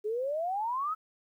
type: exponential sweep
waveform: sine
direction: up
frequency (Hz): 409.7 to 1318.5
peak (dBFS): -29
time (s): 0.04-0.95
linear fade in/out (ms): 20
effects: 11-bit